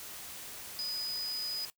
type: tone in noise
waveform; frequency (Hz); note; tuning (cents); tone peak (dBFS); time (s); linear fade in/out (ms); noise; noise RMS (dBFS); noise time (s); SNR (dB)
sine; 4978; D#8; 0; -33; 0.79-1.65; 0; white; -45; 0-1.7; +9
effects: noise-tail reverb RT60 0.1 s tail -20 dB re dry